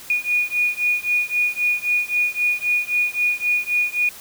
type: beating tone pair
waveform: sine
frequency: 2451 / 2454.8 Hz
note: D#7 / D#7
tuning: -27 / -24 cents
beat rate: 3.8 Hz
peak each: -21 dBFS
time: 0.1-4.09 s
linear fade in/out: 2 ms
effects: white hiss -40 dBFS RMS until 4.2 s